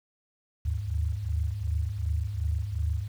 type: tone cluster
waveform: sine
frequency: 74.1 / 76.8 / 102.8 Hz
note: D2 / D#2 / G#2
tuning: +16 / -22 / -17 cents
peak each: -31 dBFS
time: 0.65-3.08 s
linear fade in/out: 10 ms
effects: 9-bit